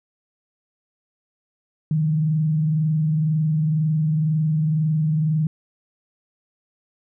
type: tone with frequency modulation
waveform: sine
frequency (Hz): 155.56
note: D#3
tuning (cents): 0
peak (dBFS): -17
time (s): 1.91-5.47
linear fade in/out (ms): 2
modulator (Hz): 22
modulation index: 0.31
effects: none